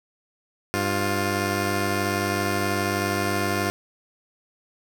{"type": "tone pair together", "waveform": "10% pulse", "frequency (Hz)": [98.7, 351.7], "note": ["G2", "F4"], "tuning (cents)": [12, 12], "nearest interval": "octave + minor seventh", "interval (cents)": 2200, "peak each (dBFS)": -17, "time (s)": [0.74, 3.7], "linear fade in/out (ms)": 0, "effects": []}